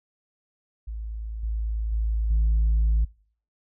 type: tone with level steps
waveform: sine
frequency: 54.6 Hz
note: A1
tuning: 13 cents flat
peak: -30 / -24 / -21 / -16 dBFS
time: 0.87-3.05 s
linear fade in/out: 10 ms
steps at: 1.43 / 1.92 / 2.3 s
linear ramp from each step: 5 ms
effects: noise-tail reverb RT60 0.5 s tail -25 dB re dry + tanh soft clip ceiling -16 dBFS